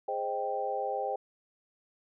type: chord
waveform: sine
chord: Ab major seventh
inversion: none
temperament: equal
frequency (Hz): 415.3 / 523.3 / 622.3 / 784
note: Ab4 / C5 / Eb5 / G5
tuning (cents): 0 / 0 / 0 / 0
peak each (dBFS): -38 / -35 / -38 / -33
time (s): 0.08-1.16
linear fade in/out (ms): 5
effects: none